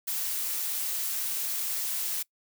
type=noise; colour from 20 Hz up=blue; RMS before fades=-31 dBFS; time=0.07-2.23 s; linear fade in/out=10 ms; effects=noise-tail reverb RT60 0.1 s tail -23 dB re dry